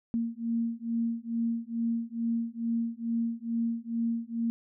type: beating tone pair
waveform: sine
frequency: 230 / 232.3 Hz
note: A#3 / A#3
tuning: -23 / -6 cents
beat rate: 2.3 Hz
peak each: -31 dBFS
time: 0.14-4.5 s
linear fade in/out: 0 ms
effects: none